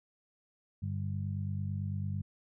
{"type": "harmonic tone", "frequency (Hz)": 49, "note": "G1", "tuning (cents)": 0, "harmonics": [2, 3, 4], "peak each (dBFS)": [-34, -39, -41], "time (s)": [0.82, 2.22], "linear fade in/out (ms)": 10, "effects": []}